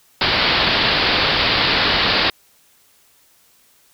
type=low-pass noise; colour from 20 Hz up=white; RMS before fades=-17 dBFS; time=0.21-2.3 s; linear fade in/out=2 ms; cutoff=4800 Hz; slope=96 dB/octave; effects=white hiss -55 dBFS RMS until 3.93 s